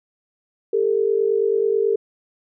sine tone pair together, 402.1 / 451.3 Hz, G4 / A4, +44 / +44 cents, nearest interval major second, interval 200 cents, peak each -19 dBFS, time 0.73-1.96 s, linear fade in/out 5 ms, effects none

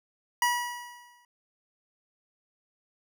25% pulse tone with exponential decay, 968 Hz, B5, 35 cents flat, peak -17 dBFS, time 0.42-1.25 s, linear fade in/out 2 ms, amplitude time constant 180 ms, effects none

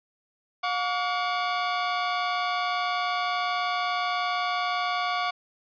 sawtooth tone pair together, 717.5 / 1139 Hz, F5 / C#6, +47 / +47 cents, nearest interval minor sixth, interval 800 cents, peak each -24 / -24 dBFS, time 0.63-5.31 s, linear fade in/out 10 ms, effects resampled to 11025 Hz

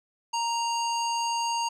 square tone with low-pass filter, 932.3 Hz, A#5, in tune, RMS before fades -28 dBFS, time 0.33-1.69 s, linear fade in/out 10 ms, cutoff 6400 Hz, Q 2.2, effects none

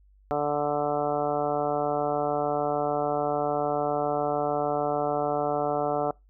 harmonic tone, 146.83 Hz, D3, in tune, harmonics 1 / 2 / 3 / 4 / 5 / 6 / 7 / 8 / 9, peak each -38 / -34 / -30 / -29 / -28 / -38 / -40 / -39 / -37 dBFS, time 0.31-6.11 s, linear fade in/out 0 ms, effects noise-tail reverb RT60 0.2 s tail -24 dB re dry + added 49 Hz sine -55 dBFS peak until 6.29 s

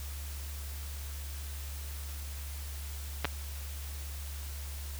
clicks, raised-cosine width 0.3 ms, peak -13 dBFS, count 2, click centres 3.246 / 3.253 s, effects added 71 Hz sine -38 dBFS peak until 4.99 s + white hiss -47 dBFS RMS until 4.99 s

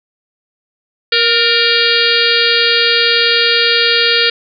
harmonic tone with a mistuned harmonic, 469.5 Hz, A#4, 12 cents sharp, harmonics 1 / 3 / 4 / 5 / 6 / 7 / 8 / 9 / 10, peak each -18 / -18 / -18 / -18 / -18 / -18 / -18 / -18 / -18 dBFS, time 1.12-4.3 s, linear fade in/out 5 ms, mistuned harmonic 4, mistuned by -55 cents, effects none

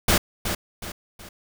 pink noise with echo, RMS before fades -18 dBFS, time 0.08-0.18 s, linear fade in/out 5 ms, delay 370 ms, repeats 3, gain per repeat -8 dB, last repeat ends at 1.29 s, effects none

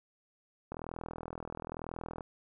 click train, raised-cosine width 1 ms, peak -26 dBFS, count 62, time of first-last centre 0.72-2.208 s, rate 41 Hz, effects none

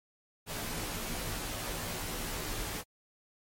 pink noise with comb filter, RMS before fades -37 dBFS, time 0.46-2.84 s, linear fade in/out 50 ms, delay 15 ms, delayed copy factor -0.8, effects MP3 64 kbps

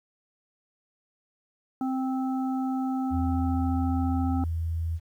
harmonic tone, 261.6 Hz, C4, in tune, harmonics 1 / 3 / 5, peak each -26 / -34 / -42 dBFS, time 1.81-4.44 s, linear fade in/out 2 ms
sine tone, 82.41 Hz, E2, in tune, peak -26 dBFS, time 3.1-5 s, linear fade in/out 50 ms
effects 10-bit

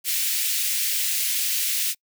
white high-pass noise, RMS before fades -24 dBFS, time 0.04-1.95 s, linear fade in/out 50 ms, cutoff 2100 Hz, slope 24 dB/octave, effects noise-tail reverb RT60 0.1 s tail -26 dB re dry

